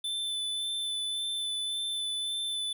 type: tone with vibrato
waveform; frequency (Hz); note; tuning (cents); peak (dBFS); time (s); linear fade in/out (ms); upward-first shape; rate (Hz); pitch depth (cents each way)
square; 3520; A7; 0; -31; 0.04-2.73; 5; sine; 1.8; 14
effects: none